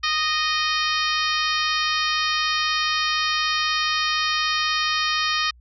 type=harmonic tone; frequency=619 Hz; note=D#5; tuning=9 cents flat; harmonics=2 / 3 / 4 / 5 / 6 / 7 / 8 / 9; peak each=-25 / -27 / -28 / -29 / -30 / -30 / -31 / -32 dBFS; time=0.03-5.51 s; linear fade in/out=10 ms; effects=added 60 Hz sine -48 dBFS peak until 5.6 s